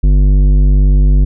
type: tone with tanh clipping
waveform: sine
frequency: 49 Hz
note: G1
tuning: in tune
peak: -7 dBFS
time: 0.03-1.25 s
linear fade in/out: 10 ms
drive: 12 dB
effects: none